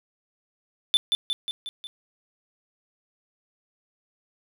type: tone with echo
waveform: triangle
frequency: 3520 Hz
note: A7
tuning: in tune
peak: -14 dBFS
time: 0.94-0.97 s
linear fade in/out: 0 ms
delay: 180 ms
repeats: 5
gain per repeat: -4 dB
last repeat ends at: 1.87 s
effects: none